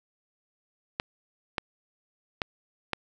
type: clicks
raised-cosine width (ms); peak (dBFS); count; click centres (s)
0.3; -11; 4; 0.999 / 1.582 / 2.418 / 2.933
effects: none